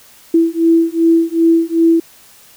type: beating tone pair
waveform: sine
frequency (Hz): 329.6 / 332.2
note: E4 / E4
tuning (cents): 0 / +13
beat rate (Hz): 2.6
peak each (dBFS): -12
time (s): 0.34-2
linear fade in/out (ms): 5
effects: white hiss -44 dBFS RMS until 2.56 s